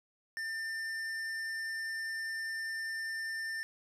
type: tone with hard clipping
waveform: sine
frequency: 1795 Hz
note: A6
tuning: 34 cents sharp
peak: -37 dBFS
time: 0.37-3.63 s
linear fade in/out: 0 ms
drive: 10 dB
effects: none